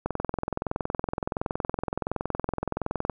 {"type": "click train", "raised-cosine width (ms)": 1, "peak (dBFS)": -13, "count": 66, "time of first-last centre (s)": [0.06, 3.097], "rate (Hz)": 21.4, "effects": []}